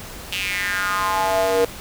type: tone with high-pass filter sweep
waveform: square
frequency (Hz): 95.1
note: F#2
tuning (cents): +48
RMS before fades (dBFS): -21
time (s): 0.32-1.65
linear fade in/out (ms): 5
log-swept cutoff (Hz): 2900 to 460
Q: 4.9
effects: pink hiss -36 dBFS RMS until 1.8 s